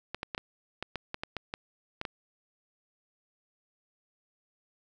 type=clicks; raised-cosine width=0.3 ms; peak=-18 dBFS; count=12; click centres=0.146 / 0.231 / 0.348 / 0.379 / 0.826 / 0.957 / 1.144 / 1.235 / 1.367 / 1.539 / 2.014 / 2.052 s; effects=none